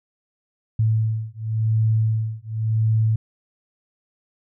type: beating tone pair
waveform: sine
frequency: 110 / 110.92 Hz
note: A2 / A2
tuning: 0 / +14 cents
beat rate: 0.92 Hz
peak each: -21 dBFS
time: 0.79-3.16 s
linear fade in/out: 5 ms
effects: none